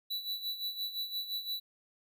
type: tone with tremolo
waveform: square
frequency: 3951 Hz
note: B7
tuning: in tune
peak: -33 dBFS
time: 0.1-1.6 s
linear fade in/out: 10 ms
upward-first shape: sine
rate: 5.8 Hz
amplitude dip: 70%
effects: none